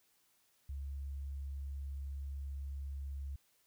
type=tone; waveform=sine; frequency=69.3 Hz; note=C#2; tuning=in tune; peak=-39 dBFS; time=0.69-3.36 s; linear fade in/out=5 ms; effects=white hiss -73 dBFS RMS until 3.66 s